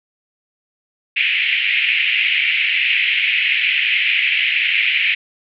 pink band-pass noise, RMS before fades -17 dBFS, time 1.16-5.15 s, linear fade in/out 10 ms, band 2100 to 2900 Hz, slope 48 dB/octave, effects none

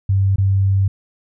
sine tone with dropouts, 97.3 Hz, G2, 12 cents flat, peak -12 dBFS, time 0.09-0.88 s, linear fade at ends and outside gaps 5 ms, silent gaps 0.36-0.382 s, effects none

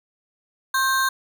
square ring-modulated tone, 1318.5 Hz, E6, in tune, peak -16 dBFS, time 0.74-1.09 s, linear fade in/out 5 ms, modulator 251 Hz, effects none

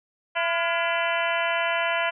harmonic tone with a mistuned harmonic, 336.3 Hz, E4, 35 cents sharp, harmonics 2 / 3 / 4 / 5 / 6 / 7 / 8 / 9, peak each -27 / -29 / -30 / -31 / -32 / -32 / -33 / -34 dBFS, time 0.35-2.11 s, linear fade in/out 20 ms, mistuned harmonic 4, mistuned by +86 cents, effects none

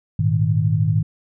sine chord, Ab suspended second, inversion none, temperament equal, 103.83 / 116.54 / 155.56 Hz, Ab2 / Bb2 / Eb3, 0 / 0 / 0 cents, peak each -19 / -21 / -19 dBFS, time 0.19-1.03 s, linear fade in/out 5 ms, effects none

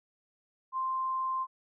sine tone, 1046.5 Hz, C6, in tune, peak -29 dBFS, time 0.72-1.47 s, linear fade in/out 50 ms, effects none

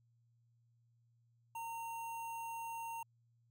square tone with notch filter, 919 Hz, A#5, 25 cents flat, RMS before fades -44 dBFS, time 1.55-3.03 s, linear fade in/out 5 ms, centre 4600 Hz, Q 1.3, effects added 117 Hz sine -70 dBFS peak until 3.5 s

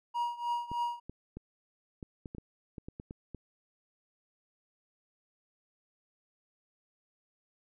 triangle tone with tremolo, 953 Hz, A#5, 38 cents sharp, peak -26 dBFS, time 0.14-1 s, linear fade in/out 20 ms, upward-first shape triangle, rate 3.3 Hz, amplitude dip 90%
clicks, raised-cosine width 3 ms, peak -29 dBFS, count 12, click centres 0.716 / 1.096 / 1.37 / 2.028 / 2.258 / 2.349 / 2.383 / 2.782 / 2.885 / 2.999 / 3.109 / 3.347 s
effects none

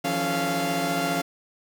sawtooth tone cluster, 162.2 / 177.1 / 277.9 / 435.2 / 694 Hz, E3 / F3 / C#4 / A4 / F5, -28 / +24 / +4 / -19 / -11 cents, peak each -30 / -28 / -25 / -31 / -23 dBFS, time 0.04-1.22 s, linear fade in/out 10 ms, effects none

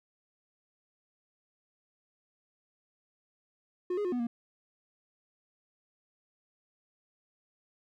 triangle tone with pitch steps, 359.7 / 414.2 / 358.8 / 246 / 235.4 Hz, F#4 / G#4 / F4 / B3 / A#3, -49 / -5 / +47 / -7 / +17 cents, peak -27 dBFS, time 3.9-4.27 s, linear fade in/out 5 ms, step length 74 ms, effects none

